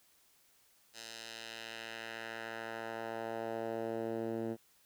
10% pulse tone with band-pass filter sweep, 113.7 Hz, A#2, 43 cents flat, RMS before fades -41 dBFS, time 0.93-4.57 s, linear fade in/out 50 ms, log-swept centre 5400 to 290 Hz, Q 1.1, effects white hiss -68 dBFS RMS until 4.85 s

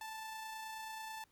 sawtooth tone with amplitude modulation, 880 Hz, A5, in tune, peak -39 dBFS, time 0.01-1.24 s, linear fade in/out 2 ms, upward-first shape sine, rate 29.3 Hz, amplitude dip 25%, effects pink hiss -73 dBFS RMS until 1.31 s

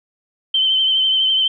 sine tone with vibrato, 3091 Hz, G7, 25 cents flat, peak -13 dBFS, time 0.54-1.48 s, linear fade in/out 5 ms, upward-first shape sine, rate 12 Hz, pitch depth 30 cents each way, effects none

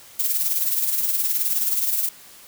violet noise with tremolo, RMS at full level -20 dBFS, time 0.19-2.09 s, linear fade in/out 5 ms, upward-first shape sine, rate 19 Hz, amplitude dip 50%, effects white hiss -46 dBFS RMS until 2.47 s

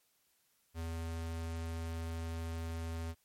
square tone, 82.41 Hz, E2, in tune, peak -38 dBFS, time 0.74-3.15 s, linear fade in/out 50 ms, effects white hiss -74 dBFS RMS until 3.24 s + MP3 64 kbps

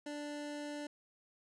25% pulse tone, 293.7 Hz, D4, in tune, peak -37 dBFS, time 0.06-0.87 s, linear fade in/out 5 ms, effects resampled to 22050 Hz

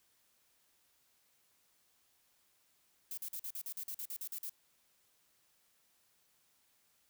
violet noise bursts, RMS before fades -42 dBFS, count 13, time 3.11-4.495 s, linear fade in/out 2 ms, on 65 ms, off 45 ms, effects white hiss -73 dBFS RMS until 7.09 s

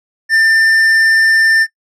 sine tone with tanh clipping, 1791 Hz, A6, 30 cents sharp, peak -9 dBFS, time 0.29-1.67 s, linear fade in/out 50 ms, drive 9 dB, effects noise-tail reverb RT60 0.1 s tail -21 dB re dry

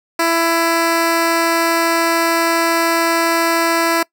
10% pulse tone, 332.9 Hz, E4, 17 cents sharp, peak -5 dBFS, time 0.19-4.03 s, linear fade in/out 5 ms, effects noise-tail reverb RT60 0.1 s tail -23 dB re dry

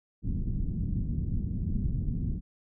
pink low-pass noise, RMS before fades -30 dBFS, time 0.22-2.41 s, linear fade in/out 50 ms, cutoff 220 Hz, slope 24 dB/octave, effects none

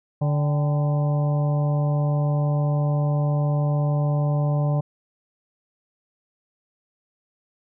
harmonic tone with a mistuned harmonic, 146.1 Hz, D3, 9 cents flat, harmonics 1 / 2 / 3 / 4 / 5 / 6 / 7, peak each -19 / -35 / -38 / -30 / -35 / -41 / -40 dBFS, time 0.21-4.81 s, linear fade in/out 10 ms, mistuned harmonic 5, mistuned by +84 cents, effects none

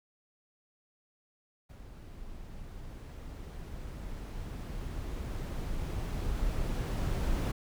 brown noise with level ramp, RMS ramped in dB -48 to -29 dBFS, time 1.69-7.52 s, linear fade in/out 10 ms, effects none

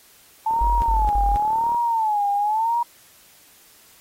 sine tone with vibrato, 875 Hz, A5, 10 cents flat, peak -18 dBFS, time 0.46-2.83 s, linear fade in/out 5 ms, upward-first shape sine, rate 0.95 Hz, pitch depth 140 cents each way
click train, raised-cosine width 1 ms, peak -25 dBFS, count 47, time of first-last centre 0.51-1.747 s, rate 37.2 Hz
sine tone bursts, 48.97 Hz, G1, 1 cent flat, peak -19 dBFS, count 3, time 0.61-1.36 s, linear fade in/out 0 ms, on 210 ms, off 60 ms
effects white hiss -52 dBFS RMS until 4 s + AAC 48 kbps

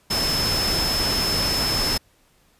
sine tone in noise, 5240 Hz, E8, 11 cents flat, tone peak -22 dBFS, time 0.1-1.98 s, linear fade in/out 10 ms, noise pink, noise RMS -25 dBFS, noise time 0.1-1.98 s, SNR 0 dB, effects pink hiss -60 dBFS RMS until 2.59 s + resampled to 32000 Hz

